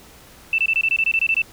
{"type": "tone bursts", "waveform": "sine", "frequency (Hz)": 2661, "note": "E7", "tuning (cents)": 16, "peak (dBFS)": -15, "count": 12, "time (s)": [0.53, 1.419], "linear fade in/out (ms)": 2, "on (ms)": 53, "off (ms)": 23, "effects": ["pink hiss -46 dBFS RMS until 1.52 s"]}